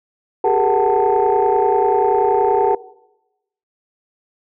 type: tone cluster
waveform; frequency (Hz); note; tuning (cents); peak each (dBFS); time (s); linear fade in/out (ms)
sine; 389 / 419.4 / 469.2 / 750 / 887; G4 / G#4 / A#4 / F#5 / A5; -13 / +17 / +11 / +23 / +14; -18; 0.44-2.75; 5
effects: noise-tail reverb RT60 0.9 s tail -19 dB re dry + tanh soft clip ceiling -5 dBFS